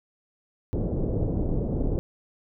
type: low-pass noise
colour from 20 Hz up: pink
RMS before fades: -26 dBFS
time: 0.73-1.99 s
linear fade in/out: 0 ms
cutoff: 500 Hz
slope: 24 dB/octave
effects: none